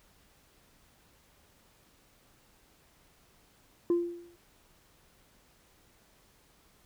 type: tone with exponential decay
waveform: sine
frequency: 345.4 Hz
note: F4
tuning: 19 cents flat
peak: -19 dBFS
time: 3.9-4.36 s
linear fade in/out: 2 ms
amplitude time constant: 100 ms
effects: tanh soft clip ceiling -21 dBFS + pink hiss -64 dBFS RMS until 6.85 s